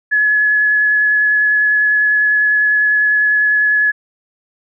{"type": "tone with vibrato", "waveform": "sine", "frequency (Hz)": 1700, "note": "G#6", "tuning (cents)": 40, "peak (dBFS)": -10, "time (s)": [0.11, 3.92], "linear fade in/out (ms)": 20, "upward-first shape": "sine", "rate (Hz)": 10, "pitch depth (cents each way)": 9, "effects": []}